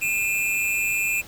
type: tone pair together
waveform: square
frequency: 2431 / 2637 Hz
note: D#7 / E7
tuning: -41 / 0 cents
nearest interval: minor second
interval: 141 cents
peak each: -25 / -25 dBFS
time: 0.01-1.22 s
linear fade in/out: 20 ms
effects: pink hiss -44 dBFS RMS until 1.27 s